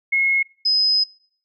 sine tone pair in turn, 2168 / 5053 Hz, C#7 / D#8, -39 / +26 cents, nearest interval octave + minor third, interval 1465 cents, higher second, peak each -15 dBFS, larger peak neither, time 0.12-0.43 / 0.65-1.04 s, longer second, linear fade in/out 10 ms, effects noise-tail reverb RT60 0.6 s tail -25 dB re dry

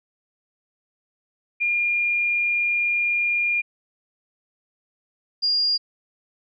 sine tone pair in turn, 2412 / 4824 Hz, D7 / D8, +46 / +46 cents, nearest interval octave, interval 1200 cents, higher second, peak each -19 / -18 dBFS, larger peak second, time 1.6-3.62 / 5.42-5.78 s, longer first, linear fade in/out 20 ms, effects none

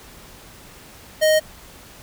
square tone, 622.3 Hz, D#5, in tune, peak -14 dBFS, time 1.21-1.4 s, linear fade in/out 20 ms, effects pink hiss -44 dBFS RMS until 2.02 s

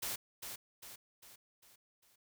white noise with echo, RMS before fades -39 dBFS, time 0.02-0.16 s, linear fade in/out 10 ms, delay 400 ms, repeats 5, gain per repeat -6 dB, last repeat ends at 2.16 s, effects none

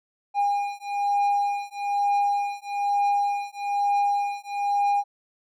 triangle beating tone pair, 810 / 811.1 Hz, G#5 / G#5, -43 / -41 cents, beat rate 1.1 Hz, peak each -23 dBFS, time 0.34-5.04 s, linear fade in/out 50 ms, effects none

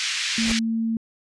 pink band-pass noise, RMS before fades -26 dBFS, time 0-0.59 s, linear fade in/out 0 ms, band 1900 to 6600 Hz, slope 24 dB/octave
pink noise with exponential growth, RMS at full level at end -26 dBFS, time 0.29-0.52 s, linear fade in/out 1 ms, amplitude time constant 49 ms
sine tone, 225.9 Hz, A3, 46 cents sharp, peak -21 dBFS, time 0.38-0.97 s, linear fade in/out 2 ms
effects resampled to 24000 Hz

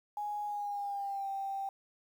sine tone with pitch glide, 830.6 to 784.4 Hz, G#5 to G5, 0 to +1 cents, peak -34 dBFS, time 0.17-1.69 s, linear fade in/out 2 ms, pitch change -99 cents, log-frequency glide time 0.45-1.28 s, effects 10-bit

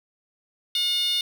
10% pulse tone with high-pass filter, 720 Hz, F#5, 47 cents flat, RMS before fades -24 dBFS, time 0.75-1.21 s, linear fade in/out 2 ms, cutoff 3400 Hz, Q 7, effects none

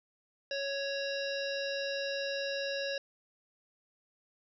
harmonic tone, 554.4 Hz, C#5, in tune, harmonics 1 / 3 / 5 / 7 / 9 / 10, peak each -35 / -40 / -42 / -43 / -45 / -45 dBFS, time 0.51-2.98 s, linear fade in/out 2 ms, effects none

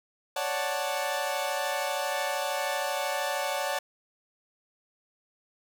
sawtooth chord, D major seventh, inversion third, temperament equal, 554.4 / 587.3 / 740 / 880 Hz, C#5 / D5 / F#5 / A5, 0 / 0 / 0 / 0 cents, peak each -30 dBFS, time 0.36-3.79 s, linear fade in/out 5 ms, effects none

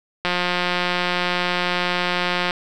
click train, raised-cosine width 0.3 ms, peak -5 dBFS, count 403, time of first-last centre 0.25-2.508 s, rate 178 Hz, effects none

